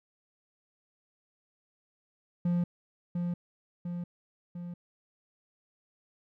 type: tone with echo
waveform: triangle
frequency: 174.61 Hz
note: F3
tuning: in tune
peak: -23 dBFS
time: 2.45-2.64 s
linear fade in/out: 5 ms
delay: 700 ms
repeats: 3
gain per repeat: -4 dB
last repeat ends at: 4.74 s
effects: none